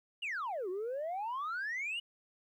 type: exponential two-way sweep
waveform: sine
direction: down then up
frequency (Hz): 2960 to 353.6 to 2960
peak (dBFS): -33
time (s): 0.22-2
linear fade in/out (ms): 10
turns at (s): 0.69
effects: tanh soft clip ceiling -33 dBFS + 12-bit